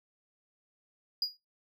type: tone with exponential decay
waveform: triangle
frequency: 4883 Hz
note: D#8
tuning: 33 cents flat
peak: -23 dBFS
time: 1.22-1.37 s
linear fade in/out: 2 ms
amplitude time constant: 32 ms
effects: noise-tail reverb RT60 0.2 s tail -18 dB re dry + tanh soft clip ceiling -19 dBFS